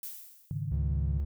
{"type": "noise with exponential decay", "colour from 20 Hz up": "violet", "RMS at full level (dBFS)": -38, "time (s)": [0.03, 0.77], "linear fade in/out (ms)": 2, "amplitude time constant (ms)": 160}
{"type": "chord", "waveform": "sine", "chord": "Ab suspended fourth", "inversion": "none", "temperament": "equal", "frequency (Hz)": [103.83, 138.59, 155.56], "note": ["Ab2", "Db3", "Eb3"], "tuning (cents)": [0, 0, 0], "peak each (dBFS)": [-36, -35, -36], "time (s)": [0.51, 1.2], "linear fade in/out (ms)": 0}
{"type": "tone", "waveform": "triangle", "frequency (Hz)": 70.6, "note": "C#2", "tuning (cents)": 32, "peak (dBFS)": -26, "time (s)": [0.71, 1.25], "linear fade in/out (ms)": 10}
{"effects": []}